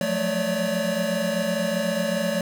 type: tone cluster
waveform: square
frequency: 176.3 / 184.3 / 218.9 / 563 / 588 Hz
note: F3 / F#3 / A3 / C#5 / D5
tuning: +17 / -7 / -9 / +27 / +2 cents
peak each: -32 / -33 / -29 / -27 / -31 dBFS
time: 0.01-2.41 s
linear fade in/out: 2 ms
effects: none